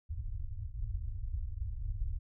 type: low-pass noise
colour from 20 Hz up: pink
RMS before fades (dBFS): -37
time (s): 0.09-2.19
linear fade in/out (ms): 20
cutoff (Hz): 110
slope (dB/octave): 96
effects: none